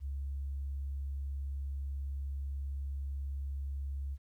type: tone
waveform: sine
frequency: 69.2 Hz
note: C#2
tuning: 2 cents flat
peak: -34 dBFS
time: 0-4.18 s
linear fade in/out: 50 ms
effects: tanh soft clip ceiling -30 dBFS + 12-bit